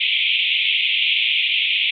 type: band-pass noise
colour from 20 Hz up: white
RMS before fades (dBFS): -19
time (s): 0-1.91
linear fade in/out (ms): 10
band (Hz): 2200 to 3500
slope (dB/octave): 96
effects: none

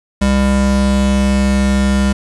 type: tone pair together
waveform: square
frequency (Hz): 66.69 / 200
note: C2 / G3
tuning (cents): +34 / +35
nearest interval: octave + perfect fifth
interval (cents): 1901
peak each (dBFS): -15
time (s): 0.21-2.13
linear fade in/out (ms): 10
effects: resampled to 24000 Hz + 7-bit

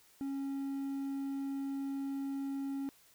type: tone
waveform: triangle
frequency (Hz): 274.7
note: C#4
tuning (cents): -16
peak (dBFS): -33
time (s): 0.21-2.89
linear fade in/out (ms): 0
effects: white hiss -64 dBFS RMS until 3.14 s

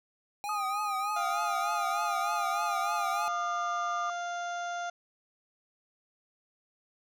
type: tone with vibrato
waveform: square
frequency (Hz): 806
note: G5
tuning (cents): +48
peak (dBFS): -34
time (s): 0.44-3.28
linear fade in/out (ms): 0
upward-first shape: triangle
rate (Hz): 3.3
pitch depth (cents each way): 110
type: tone with pitch glide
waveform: sine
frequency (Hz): 1244.5 to 1204.9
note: D#6 to D6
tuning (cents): 0 to +44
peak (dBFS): -31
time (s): 0.49-4.1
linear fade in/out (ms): 2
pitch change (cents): -56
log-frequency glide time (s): 1.42-3.72
type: harmonic tone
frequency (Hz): 698.5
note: F5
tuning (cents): 0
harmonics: 1 / 2 / 3 / 4 / 5 / 6 / 7 / 8 / 9 / 10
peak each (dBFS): -34 / -38 / -53 / -54 / -50 / -59 / -60 / -58 / -50 / -63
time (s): 1.16-4.9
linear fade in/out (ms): 5
effects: none

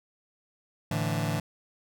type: chord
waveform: sawtooth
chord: A suspended fourth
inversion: none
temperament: just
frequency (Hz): 110 / 146.67 / 165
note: A2 / D3 / E3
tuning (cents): 0 / -2 / +2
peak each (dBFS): -27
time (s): 0.91-1.4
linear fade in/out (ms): 5
effects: none

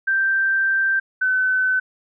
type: tone pair in turn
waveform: sine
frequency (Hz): 1568 / 1516.3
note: G6 / F#6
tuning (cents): 0 / +42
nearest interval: minor second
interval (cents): 58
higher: first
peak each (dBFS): -16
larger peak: neither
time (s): 0.07-1 / 1.21-1.8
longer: first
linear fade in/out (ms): 10
effects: none

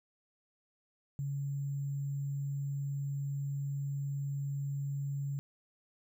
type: tone with sample-and-hold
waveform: sine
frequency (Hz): 140.4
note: C#3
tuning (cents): +22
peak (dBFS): -33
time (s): 1.19-5.39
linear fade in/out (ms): 0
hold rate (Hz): 7350
effects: none

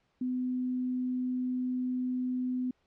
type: tone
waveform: sine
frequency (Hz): 252.5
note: B3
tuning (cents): +39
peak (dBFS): -29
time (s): 0.21-2.71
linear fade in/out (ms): 5
effects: pink hiss -73 dBFS RMS until 2.86 s + low-pass 4000 Hz 12 dB/octave

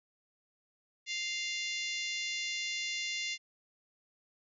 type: harmonic tone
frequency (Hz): 698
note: F5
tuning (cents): -1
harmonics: 3 / 4 / 5 / 6 / 7 / 8 / 9 / 10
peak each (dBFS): -38 / -40 / -42 / -44 / -45 / -46 / -47 / -48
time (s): 1.06-3.38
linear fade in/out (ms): 50
effects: none

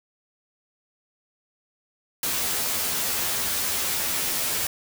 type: noise with comb filter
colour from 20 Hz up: white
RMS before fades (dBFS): -26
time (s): 2.23-4.67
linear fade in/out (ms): 2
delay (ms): 12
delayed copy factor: +0.8
effects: none

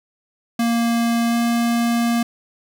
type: tone with pitch glide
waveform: square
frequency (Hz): 233.1 to 234.6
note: A#3 to A#3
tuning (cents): 0 to +11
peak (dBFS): -17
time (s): 0.59-2.23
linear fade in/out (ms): 5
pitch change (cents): +11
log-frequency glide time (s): 1.29-1.35
effects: none

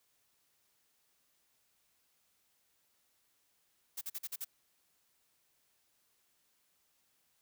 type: noise bursts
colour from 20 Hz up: blue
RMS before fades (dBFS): -40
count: 6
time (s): 3.97-4.448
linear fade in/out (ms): 10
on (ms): 43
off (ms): 44
effects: white hiss -75 dBFS RMS until 7.41 s

